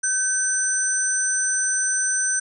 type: tone cluster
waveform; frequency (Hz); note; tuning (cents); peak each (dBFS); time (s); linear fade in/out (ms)
sine; 1541 / 6020 / 8650; G6 / F#8 / C#9; -30 / +29 / -43; -25 / -23 / -24; 0.03-2.4; 10
effects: none